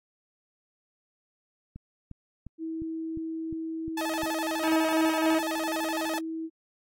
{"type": "click train", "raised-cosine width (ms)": 5, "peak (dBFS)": -29, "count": 8, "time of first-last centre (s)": [1.76, 4.233], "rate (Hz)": 2.83}
{"type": "tone", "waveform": "sine", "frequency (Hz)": 323.3, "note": "E4", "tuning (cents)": -34, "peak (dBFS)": -31, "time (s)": [2.58, 6.5], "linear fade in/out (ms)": 50}
{"type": "tone with vibrato", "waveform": "sawtooth", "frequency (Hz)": 740, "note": "F#5", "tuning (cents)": 0, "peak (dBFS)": -26, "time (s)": [3.97, 6.19], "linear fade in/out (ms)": 5, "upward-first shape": "square", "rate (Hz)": 12, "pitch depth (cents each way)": 280}
{"type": "harmonic tone", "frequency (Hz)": 319.7, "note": "D#4", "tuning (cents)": 47, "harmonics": [1, 2, 3, 4, 5, 7, 8, 9], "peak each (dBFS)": [-25, -31, -35, -37, -39, -42, -43, -44], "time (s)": [4.62, 5.4], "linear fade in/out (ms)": 20}
{"effects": ["AAC 64 kbps"]}